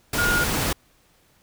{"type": "tone in noise", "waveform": "sine", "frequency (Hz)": 1428, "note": "F6", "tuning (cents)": 38, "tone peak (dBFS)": -20, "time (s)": [0.18, 0.44], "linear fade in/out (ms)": 5, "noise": "pink", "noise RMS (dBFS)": -24, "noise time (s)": [0.13, 0.73], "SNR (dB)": 1, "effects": ["pink hiss -60 dBFS RMS until 1.42 s"]}